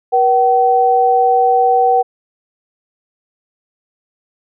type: tone pair together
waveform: sine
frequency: 480.4 / 762.6 Hz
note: B4 / G5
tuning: -48 / -48 cents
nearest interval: minor sixth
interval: 800 cents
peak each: -14 / -10 dBFS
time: 0.12-2.03 s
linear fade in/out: 20 ms
effects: none